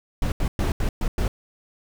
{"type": "noise bursts at uneven times", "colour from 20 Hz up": "brown", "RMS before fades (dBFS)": -22, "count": 6, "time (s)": [[0.22, 0.32], [0.4, 0.48], [0.59, 0.72], [0.8, 0.89], [1.01, 1.08], [1.18, 1.28]], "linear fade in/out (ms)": 2, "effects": []}